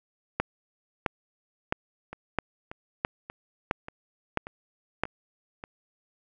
two click trains, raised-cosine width 0.5 ms, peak -9 / -23 dBFS, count 8 / 7, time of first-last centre 0.4-5.036 / 2.13-5.639 s, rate 1.51 / 1.71 Hz, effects none

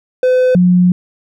triangle / sine tone pair in turn, 508 / 179.61 Hz, B4 / F3, +49 / +49 cents, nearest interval octave + tritone, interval 1800 cents, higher first, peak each -6 dBFS, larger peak neither, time 0.23-0.55 / 0.55-0.92 s, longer second, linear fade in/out 2 ms, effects none

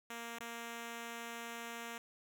5% pulse tone with dropouts, 233.1 Hz, A#3, in tune, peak -32 dBFS, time 0.1-1.98 s, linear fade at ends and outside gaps 2 ms, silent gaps 0.386-0.405 s, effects none

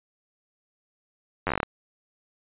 slowing click train, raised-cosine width 0.5 ms, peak -10 dBFS, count 10, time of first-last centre 1.47-1.631 s, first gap 10 ms, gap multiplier 1.14, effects resampled to 8000 Hz

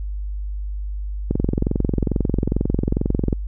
click train, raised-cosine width 3 ms, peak -6 dBFS, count 46, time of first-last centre 1.31-3.328 s, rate 22.3 Hz, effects added 50 Hz sine -24 dBFS peak until 3.47 s

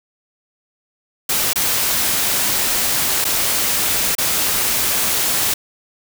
white noise with dropouts, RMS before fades -18 dBFS, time 1.29-5.54 s, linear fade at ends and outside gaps 5 ms, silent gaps 1.533-1.557 / 3.244-3.25 / 4.152-4.182 s, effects none

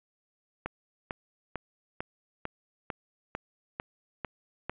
click train, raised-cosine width 0.5 ms, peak -18 dBFS, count 10, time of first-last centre 0.66-4.696 s, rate 2.23 Hz, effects resampled to 8000 Hz + 9-bit

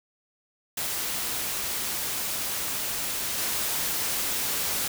white noise with level steps, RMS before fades -30 / -28 dBFS, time 0.77-4.88 s, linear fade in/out 5 ms, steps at 3.38 s, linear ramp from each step 2 ms, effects none

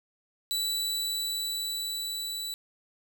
sawtooth tone with level ramp, 3952 Hz, B7, in tune, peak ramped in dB -24 to -30 dBFS, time 0.51-2.54 s, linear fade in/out 0 ms, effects none

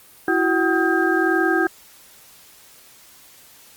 sine tone cluster, 330.1 / 371.5 / 758 / 1264 / 1602 Hz, E4 / F#4 / F#5 / D#6 / G6, +2 / +7 / +42 / +27 / +37 cents, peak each -20 / -22 / -25 / -28 / -21 dBFS, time 0.28-1.67 s, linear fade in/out 2 ms, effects white hiss -48 dBFS RMS until 3.76 s + Opus 32 kbps

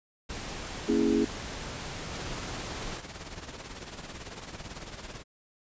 pink noise, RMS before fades -38 dBFS, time 0.29-2.98 s, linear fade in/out 10 ms
sine chord, A# half-diminished seventh, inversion none, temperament equal, 233.1 / 277.2 / 329.6 / 415.3 Hz, A#3 / C#4 / E4 / G#4, 0 / 0 / 0 / 0 cents, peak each -28 dBFS, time 0.88-1.25 s, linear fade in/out 10 ms
pink noise with tremolo, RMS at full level -39 dBFS, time 2.09-5.24 s, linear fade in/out 50 ms, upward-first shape triangle, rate 18 Hz, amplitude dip 70%
effects resampled to 16000 Hz

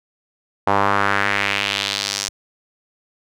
sawtooth tone with band-pass filter sweep, 100.3 Hz, G2, 40 cents sharp, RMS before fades -20 dBFS, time 0.67-2.29 s, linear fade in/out 5 ms, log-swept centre 890 to 6100 Hz, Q 2.1, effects none

